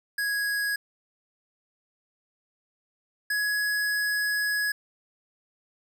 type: tone pair in turn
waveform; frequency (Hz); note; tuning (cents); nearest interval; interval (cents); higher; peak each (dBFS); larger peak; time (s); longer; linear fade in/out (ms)
square; 1661.2 / 1677.6; G#6 / G#6; 0 / +17; unison; 17; second; -26 / -25; second; 0.18-0.76 / 3.3-4.72; second; 5
effects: none